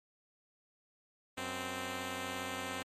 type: tone pair together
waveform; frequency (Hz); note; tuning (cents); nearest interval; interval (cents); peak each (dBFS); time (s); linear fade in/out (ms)
5% pulse; 92.5 / 260.3; F#2 / C4; 0 / -9; octave + tritone; 1791; -32 / -27; 1.37-2.83; 10
effects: low-pass 12000 Hz 12 dB/octave + MP3 64 kbps